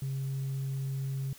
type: tone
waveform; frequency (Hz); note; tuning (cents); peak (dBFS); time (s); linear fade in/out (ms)
sine; 135.2; C#3; -43; -29; 0.02-1.33; 2
effects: tanh soft clip ceiling -29 dBFS + white hiss -54 dBFS RMS until 1.38 s